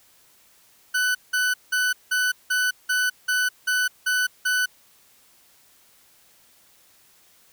40% pulse tone bursts, 1496 Hz, F#6, 19 cents sharp, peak -19 dBFS, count 10, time 0.94-4.66 s, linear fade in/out 10 ms, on 210 ms, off 180 ms, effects white hiss -57 dBFS RMS until 7.52 s

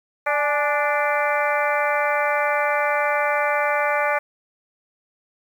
harmonic tone with a mistuned harmonic, 293.7 Hz, D4, in tune, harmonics 2 / 3 / 4 / 5 / 6 / 7 / 8, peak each -23 / -25 / -26 / -27 / -28 / -28 / -29 dBFS, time 0.26-4.19 s, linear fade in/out 10 ms, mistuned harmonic 3, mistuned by -56 cents, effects 8-bit

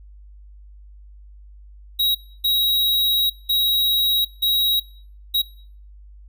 square tone bursts at uneven times, 3829 Hz, A#7, 46 cents sharp, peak -17 dBFS, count 5, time 1.99-2.15 / 2.44-3.3 / 3.49-4.25 / 4.42-4.8 / 5.34-5.42 s, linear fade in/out 10 ms, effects noise-tail reverb RT60 0.5 s tail -20 dB re dry + added 50 Hz sine -41 dBFS peak until 6.28 s

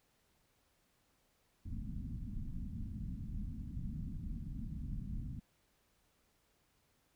pink low-pass noise, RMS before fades -42 dBFS, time 1.65-5.4 s, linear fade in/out 10 ms, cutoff 250 Hz, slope 48 dB/octave, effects pink hiss -75 dBFS RMS until 7.15 s

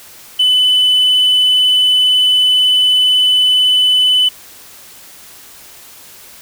sine tone, 3006 Hz, F#7, 27 cents sharp, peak -6 dBFS, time 0.39-4.29 s, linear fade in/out 10 ms, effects tanh soft clip ceiling -6 dBFS + white hiss -38 dBFS RMS until 6.41 s

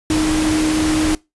sine tone in noise, 311.1 Hz, D#4, in tune, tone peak -15 dBFS, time 0.1-1.15 s, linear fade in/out 2 ms, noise pink, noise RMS -22 dBFS, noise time 0.1-1.15 s, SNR +4 dB, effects noise-tail reverb RT60 0.2 s tail -21 dB re dry + resampled to 24000 Hz

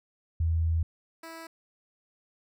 sine / 10% pulse tone pair in turn, 81.9 / 327.6 Hz, E2 / E4, -11 / -11 cents, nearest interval 2 octaves, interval 2400 cents, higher second, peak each -23 / -33 dBFS, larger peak first, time 0.4-0.83 / 1.23-1.47 s, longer first, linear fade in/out 5 ms, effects none

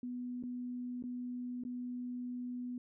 sine tone with dropouts, 246.9 Hz, B3, in tune, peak -38 dBFS, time 0.03-2.78 s, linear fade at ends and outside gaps 2 ms, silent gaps 0.427-0.436 / 1.025-1.038 / 1.637-1.65 s, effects none

